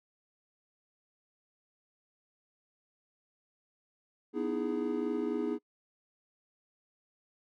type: chord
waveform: triangle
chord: E major seventh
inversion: second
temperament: equal with one note detuned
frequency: 246.9 / 305.3 / 329.6 / 415.3 Hz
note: B3 / D#4 / E4 / G#4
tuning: 0 / -33 / 0 / 0 cents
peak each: -34 / -34 / -35 / -33 dBFS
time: 4.33-5.59 s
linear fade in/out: 50 ms
effects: noise-tail reverb RT60 0.1 s tail -26 dB re dry